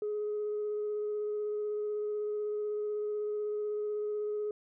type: tone with vibrato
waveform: sine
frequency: 420 Hz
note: G#4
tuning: 19 cents sharp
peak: -30 dBFS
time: 0.02-4.51 s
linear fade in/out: 2 ms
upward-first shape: square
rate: 16 Hz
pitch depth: 8 cents each way
effects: tanh soft clip ceiling -28 dBFS